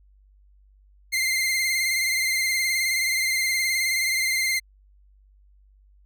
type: tone with vibrato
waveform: sawtooth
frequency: 2093 Hz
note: C7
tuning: in tune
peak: -18 dBFS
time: 1.12-4.6 s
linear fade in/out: 20 ms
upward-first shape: sine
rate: 19 Hz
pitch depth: 39 cents each way
effects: added 49 Hz sine -53 dBFS peak until 6.05 s